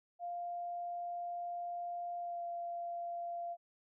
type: tone with pitch glide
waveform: sine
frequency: 698.5 to 690.5 Hz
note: F5 to F5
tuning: 0 to -20 cents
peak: -38 dBFS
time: 0.19-3.57 s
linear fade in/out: 50 ms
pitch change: -20 cents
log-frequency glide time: 2.19-2.43 s
effects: none